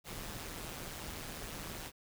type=noise with amplitude modulation; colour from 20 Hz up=pink; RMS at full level=-41 dBFS; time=0.04-1.92 s; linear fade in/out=50 ms; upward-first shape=sine; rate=160 Hz; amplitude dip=70%; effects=none